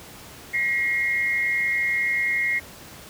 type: tone pair together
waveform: sine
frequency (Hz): 1912 / 2143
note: A#6 / C7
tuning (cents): +43 / +41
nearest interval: major second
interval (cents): 198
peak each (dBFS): -25 / -22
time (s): 0.53-2.6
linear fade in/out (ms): 20
effects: pink hiss -43 dBFS RMS until 3.09 s + high-pass 60 Hz 12 dB/octave